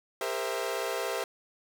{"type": "chord", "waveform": "sawtooth", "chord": "C dominant seventh", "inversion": "second", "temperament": "equal with one note detuned", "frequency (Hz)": [402.1, 466.2, 523.3, 659.3], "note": ["G4", "Bb4", "C5", "E5"], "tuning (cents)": [44, 0, 0, 0], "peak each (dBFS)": -32, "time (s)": [0.21, 1.24], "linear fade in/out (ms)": 2, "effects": []}